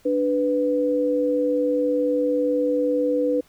sine tone pair together, 293.7 / 496.1 Hz, D4 / B4, 0 / +8 cents, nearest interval major sixth, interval 908 cents, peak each -23 / -20 dBFS, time 0.05-3.41 s, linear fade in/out 10 ms, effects pink hiss -57 dBFS RMS until 3.48 s

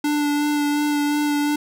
square tone with vibrato, 293.5 Hz, D4, 1 cent flat, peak -19 dBFS, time 0.04-1.56 s, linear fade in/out 5 ms, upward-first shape sine, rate 2.8 Hz, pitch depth 15 cents each way, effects none

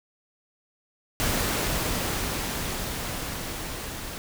pink noise with level ramp, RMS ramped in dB -25 to -36 dBFS, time 1.2-4.18 s, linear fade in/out 0 ms, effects none

